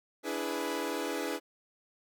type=chord; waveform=sawtooth; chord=E dominant seventh; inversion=third; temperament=equal with one note detuned; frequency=290.6 / 329.6 / 415.3 / 493.9 Hz; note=D4 / E4 / G#4 / B4; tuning=-18 / 0 / 0 / 0 cents; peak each=-34 dBFS; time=0.23-1.4 s; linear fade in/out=50 ms; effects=none